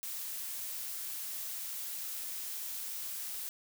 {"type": "noise", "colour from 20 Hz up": "blue", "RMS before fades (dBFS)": -40, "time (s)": [0.03, 3.49], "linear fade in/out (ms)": 0, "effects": []}